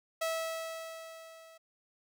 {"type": "tone with level ramp", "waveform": "sawtooth", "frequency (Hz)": 651, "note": "E5", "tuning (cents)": -22, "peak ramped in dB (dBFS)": [-26, -50], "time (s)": [0.21, 1.58], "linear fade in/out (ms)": 10, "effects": []}